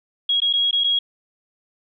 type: tone with dropouts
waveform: sine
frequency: 3303 Hz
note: G#7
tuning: 10 cents flat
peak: -16 dBFS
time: 0.29-0.99 s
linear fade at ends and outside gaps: 5 ms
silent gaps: 0.403-0.418 / 0.529-0.535 / 0.711-0.728 / 0.838-0.842 s
effects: none